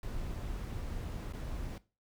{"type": "noise with dropouts", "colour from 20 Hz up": "brown", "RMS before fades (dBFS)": -39, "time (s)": [0.03, 1.78], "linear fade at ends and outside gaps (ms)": 2, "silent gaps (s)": [1.325, 1.334], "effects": ["noise-tail reverb RT60 0.3 s tail -18 dB re dry"]}